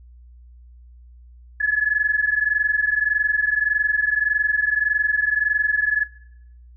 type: tone pair together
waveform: sine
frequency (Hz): 1696.3 / 1718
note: G#6 / A6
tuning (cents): +36 / -42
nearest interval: unison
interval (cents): 22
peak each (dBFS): -20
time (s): 1.6-6.04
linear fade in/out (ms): 10
effects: noise-tail reverb RT60 0.7 s tail -17 dB re dry + added 60 Hz sine -43 dBFS peak until 6.76 s